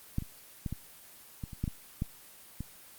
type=clicks; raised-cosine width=5 ms; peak=-17 / -27 / -21 / -23 / -24 / -30 / -18 / -21 / -18 / -24 dBFS; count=10; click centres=0.184 / 0.223 / 0.662 / 0.726 / 1.438 / 1.532 / 1.64 / 1.678 / 2.021 / 2.606 s; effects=white hiss -53 dBFS RMS until 2.98 s + Opus 24 kbps